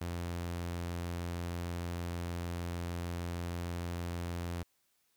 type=tone; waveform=sawtooth; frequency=86.5 Hz; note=F2; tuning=16 cents flat; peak=-32 dBFS; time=0.01-4.63 s; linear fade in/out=5 ms; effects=white hiss -75 dBFS RMS until 5.16 s